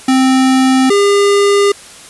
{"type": "tone pair in turn", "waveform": "square", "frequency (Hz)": [261.6, 403.4], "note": ["C4", "G4"], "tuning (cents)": [0, 50], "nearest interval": "perfect fifth", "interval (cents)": 750, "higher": "second", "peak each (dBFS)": -8, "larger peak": "neither", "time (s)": [[0.08, 0.9], [0.9, 1.72]], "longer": "neither", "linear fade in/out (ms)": 5, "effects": ["white hiss -35 dBFS RMS until 2.09 s", "resampled to 24000 Hz"]}